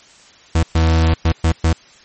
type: tone bursts at uneven times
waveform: 40% pulse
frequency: 81.3 Hz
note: E2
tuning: 23 cents flat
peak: -10 dBFS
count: 5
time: 0.55-0.63 / 0.75-1.14 / 1.25-1.32 / 1.44-1.52 / 1.64-1.73 s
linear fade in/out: 5 ms
effects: white hiss -46 dBFS RMS until 2.04 s + MP3 32 kbps